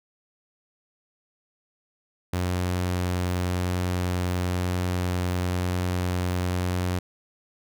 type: tone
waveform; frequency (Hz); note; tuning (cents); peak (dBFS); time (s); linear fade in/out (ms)
sawtooth; 90.1; F#2; -45; -20; 2.33-6.99; 5
effects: none